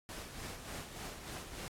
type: noise with tremolo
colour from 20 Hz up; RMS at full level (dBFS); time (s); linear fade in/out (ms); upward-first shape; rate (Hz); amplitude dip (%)
pink; -44; 0.09-1.68; 0; sine; 3.4; 50
effects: low-pass 12000 Hz 12 dB/octave + AAC 64 kbps